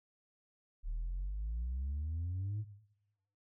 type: exponential sweep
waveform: sine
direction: up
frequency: 36.71 to 110 Hz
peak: -33 dBFS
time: 0.83-2.65 s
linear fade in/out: 50 ms
effects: noise-tail reverb RT60 1.0 s tail -19 dB re dry + tanh soft clip ceiling -33 dBFS